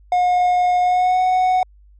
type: tone with pitch glide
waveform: triangle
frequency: 720 to 739 Hz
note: F#5 to F#5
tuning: -47 to -2 cents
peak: -11 dBFS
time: 0.12-1.63 s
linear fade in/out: 2 ms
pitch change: +45 cents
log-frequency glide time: 0.81-1.21 s
effects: added 50 Hz sine -45 dBFS peak until 1.99 s + MP3 32 kbps